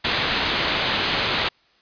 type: low-pass noise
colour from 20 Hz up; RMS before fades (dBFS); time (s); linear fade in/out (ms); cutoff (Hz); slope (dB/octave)
white; -23; 0.04-1.49; 10; 4300; 48
effects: white hiss -59 dBFS RMS until 1.81 s + resampled to 11025 Hz